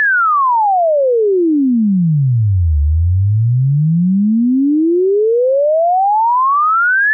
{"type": "exponential two-way sweep", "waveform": "sine", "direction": "down then up", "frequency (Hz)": [1760, 71.3, 1760], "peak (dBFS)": -9, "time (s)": [0, 7.13], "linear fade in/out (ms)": 0, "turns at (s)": 2.8, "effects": []}